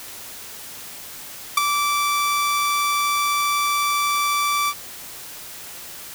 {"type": "tone with ADSR envelope", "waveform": "sawtooth", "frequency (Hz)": 1164, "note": "D6", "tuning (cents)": -16, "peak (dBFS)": -7, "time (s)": [1.57, 4.74], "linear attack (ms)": 6, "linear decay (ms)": 12, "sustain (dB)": -8, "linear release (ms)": 56, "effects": ["white hiss -37 dBFS RMS until 6.14 s"]}